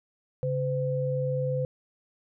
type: tone pair together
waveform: sine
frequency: 138.59 / 509.5 Hz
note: C#3 / C5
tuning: 0 / -46 cents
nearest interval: octave + major seventh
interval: 2254 cents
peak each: -28 dBFS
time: 0.43-1.65 s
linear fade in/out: 0 ms
effects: none